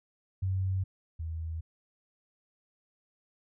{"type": "tone pair in turn", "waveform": "sine", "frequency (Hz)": [94.6, 81.04], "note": ["F#2", "E2"], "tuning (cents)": [39, -29], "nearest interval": "minor third", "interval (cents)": 268, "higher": "first", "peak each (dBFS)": [-27, -33], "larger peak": "first", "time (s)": [[0.42, 0.84], [1.19, 1.61]], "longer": "neither", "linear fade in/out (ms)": 10, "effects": []}